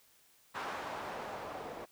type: noise with low-pass filter sweep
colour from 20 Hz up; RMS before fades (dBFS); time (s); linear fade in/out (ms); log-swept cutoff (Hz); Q
blue; -42; 0.54-1.86; 20; 1100 to 600; 1.2
effects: white hiss -66 dBFS RMS until 1.91 s